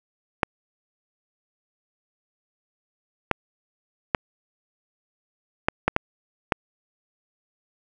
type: clicks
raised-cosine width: 0.5 ms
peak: -3 dBFS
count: 7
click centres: 0.432 / 3.313 / 4.148 / 5.685 / 5.88 / 5.964 / 6.522 s
effects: none